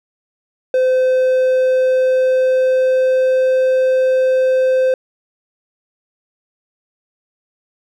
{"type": "tone with pitch glide", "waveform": "triangle", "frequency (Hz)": [514, 517.9], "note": ["C5", "C5"], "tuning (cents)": [-31, -18], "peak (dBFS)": -9, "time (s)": [0.74, 4.94], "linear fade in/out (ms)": 2, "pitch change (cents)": 13, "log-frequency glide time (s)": [0.91, 3.57], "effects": []}